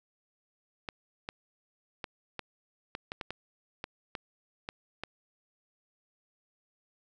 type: clicks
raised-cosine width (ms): 0.3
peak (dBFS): -20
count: 12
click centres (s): 0.888 / 1.289 / 2.042 / 2.393 / 2.951 / 3.119 / 3.212 / 3.306 / 3.841 / 4.152 / 4.689 / 5.036
effects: none